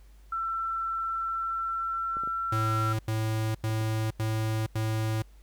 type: tone with pitch glide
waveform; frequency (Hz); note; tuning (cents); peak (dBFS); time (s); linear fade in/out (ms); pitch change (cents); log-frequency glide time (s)
sine; 1341 to 1351.9; E6 to E6; +29 to +43; -28; 0.32-2.93; 5; +14; 1.04-2.73
type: clicks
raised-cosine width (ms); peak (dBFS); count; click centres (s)
2; -30; 5; 2.169 / 2.236 / 2.275 / 3.699 / 3.812
type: tone bursts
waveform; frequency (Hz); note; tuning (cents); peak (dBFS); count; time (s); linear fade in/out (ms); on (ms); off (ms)
square; 110; A2; 0; -27; 5; 2.52-5.222; 5; 470; 88
effects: added 50 Hz sine -50 dBFS peak until 5.42 s + pink hiss -65 dBFS RMS until 5.42 s